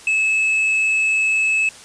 sine tone with hard clipping, 2598 Hz, E7, 26 cents flat, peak -16 dBFS, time 0.07-1.69 s, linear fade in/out 2 ms, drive 3 dB, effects white hiss -41 dBFS RMS until 1.84 s + resampled to 22050 Hz

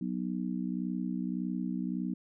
harmonic tone, 61.74 Hz, B1, in tune, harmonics 3 / 4 / 5, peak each -34 / -35 / -39 dBFS, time 0.01-2.14 s, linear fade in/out 5 ms, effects none

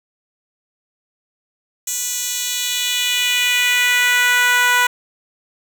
10% pulse tone with high-pass filter sweep, 491.6 Hz, B4, 8 cents flat, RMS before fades -17 dBFS, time 1.87-4.87 s, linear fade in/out 5 ms, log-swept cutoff 6400 to 1100 Hz, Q 1.8, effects none

